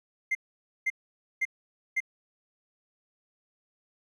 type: tone bursts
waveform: triangle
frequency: 2093 Hz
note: C7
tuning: in tune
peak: -21 dBFS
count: 4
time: 0.31-2.004 s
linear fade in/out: 10 ms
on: 41 ms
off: 510 ms
effects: tanh soft clip ceiling -20 dBFS